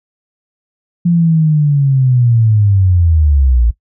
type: linear sweep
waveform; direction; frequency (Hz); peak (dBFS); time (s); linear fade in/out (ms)
sine; down; 174.61 to 55; -7; 1.05-3.71; 10
effects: noise-tail reverb RT60 0.1 s tail -18 dB re dry